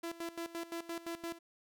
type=tone with tremolo; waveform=sawtooth; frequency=336 Hz; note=E4; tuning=33 cents sharp; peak=-34 dBFS; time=0.03-1.39 s; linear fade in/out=10 ms; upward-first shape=square; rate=5.8 Hz; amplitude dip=80%; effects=none